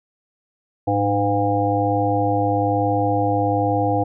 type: harmonic tone with a mistuned harmonic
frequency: 101.1 Hz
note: G#2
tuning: 46 cents flat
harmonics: 1 / 3 / 5 / 7 / 8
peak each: -23 / -23 / -23 / -23 / -23 dBFS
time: 0.87-4.04 s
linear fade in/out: 10 ms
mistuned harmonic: 1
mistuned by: +93 cents
effects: none